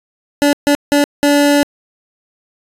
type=tone bursts at uneven times; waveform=25% pulse; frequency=288.3 Hz; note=D4; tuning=32 cents flat; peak=-5 dBFS; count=4; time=0.42-0.53 / 0.67-0.75 / 0.92-1.04 / 1.23-1.63 s; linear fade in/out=0 ms; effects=resampled to 32000 Hz